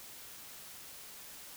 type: silence
effects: white hiss -50 dBFS RMS until 1.56 s